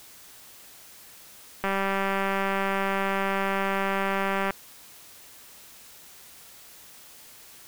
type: click train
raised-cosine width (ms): 0.5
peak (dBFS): -12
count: 560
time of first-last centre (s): 1.64-4.507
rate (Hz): 195
effects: white hiss -49 dBFS RMS until 7.67 s